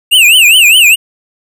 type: tone with vibrato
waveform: square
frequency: 2712 Hz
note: E7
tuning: 49 cents sharp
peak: -3 dBFS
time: 0.11-0.96 s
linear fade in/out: 20 ms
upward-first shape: triangle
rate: 4.9 Hz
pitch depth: 240 cents each way
effects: none